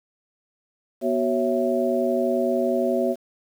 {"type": "tone cluster", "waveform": "sine", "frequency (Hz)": [243.7, 375.2, 551, 662], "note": ["B3", "F#4", "C#5", "E5"], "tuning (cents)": [-23, 24, -11, 7], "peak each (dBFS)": -25, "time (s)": [1.01, 3.16], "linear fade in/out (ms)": 50, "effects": ["8-bit"]}